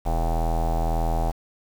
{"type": "tone with low-pass filter", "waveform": "square", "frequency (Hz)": 40.94, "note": "E1", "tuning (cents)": -11, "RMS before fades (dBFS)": -23, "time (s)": [0.05, 1.32], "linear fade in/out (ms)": 20, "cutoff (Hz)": 770, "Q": 6.9, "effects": ["7-bit"]}